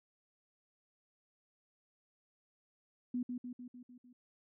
sine tone with echo, 246.9 Hz, B3, in tune, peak -33 dBFS, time 3.14-3.23 s, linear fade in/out 5 ms, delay 150 ms, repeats 6, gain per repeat -4 dB, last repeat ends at 4.13 s, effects none

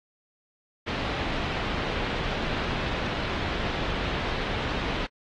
pink low-pass noise, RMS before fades -30 dBFS, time 0.86-5.07 s, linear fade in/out 20 ms, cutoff 3900 Hz, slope 24 dB/octave, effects AAC 32 kbps

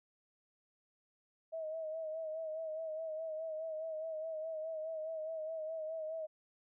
sine tone with vibrato, 636 Hz, D#5, 38 cents sharp, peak -38 dBFS, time 1.52-6.27 s, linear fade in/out 20 ms, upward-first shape sine, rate 4.8 Hz, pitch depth 45 cents each way, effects none

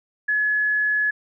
sine tone, 1700 Hz, G#6, 40 cents sharp, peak -18 dBFS, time 0.28-1.11 s, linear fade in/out 10 ms, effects none

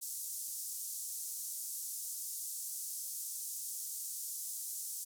white band-pass noise, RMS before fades -42 dBFS, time 0.01-5.05 s, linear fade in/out 20 ms, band 6100 to 13000 Hz, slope 24 dB/octave, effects none

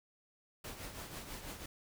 pink noise with tremolo, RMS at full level -44 dBFS, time 0.64-1.66 s, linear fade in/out 5 ms, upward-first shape triangle, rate 6.1 Hz, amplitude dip 60%, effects none

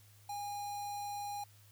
square tone with notch filter, 817 Hz, G#5, 29 cents flat, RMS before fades -41 dBFS, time 0.29-1.44 s, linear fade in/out 5 ms, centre 2200 Hz, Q 1.5, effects added 103 Hz sine -60 dBFS peak until 1.71 s + white hiss -65 dBFS RMS until 1.71 s

